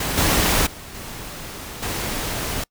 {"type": "noise with level steps", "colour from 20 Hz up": "pink", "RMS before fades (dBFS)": [-24, -18, -38, -34, -26], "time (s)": [0, 2.64], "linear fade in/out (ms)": 5, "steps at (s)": [0.17, 0.66, 0.94, 1.82], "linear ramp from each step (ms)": 10, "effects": ["noise-tail reverb RT60 0.1 s tail -26 dB re dry"]}